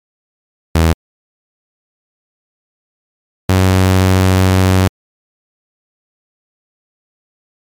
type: tone pair in turn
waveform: sawtooth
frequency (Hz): 81.7 / 93.7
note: E2 / F#2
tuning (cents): -15 / +22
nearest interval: major second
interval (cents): 237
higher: second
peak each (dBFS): -4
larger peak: neither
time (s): 0.75-0.93 / 3.49-4.88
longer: second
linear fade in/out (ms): 5
effects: MP3 96 kbps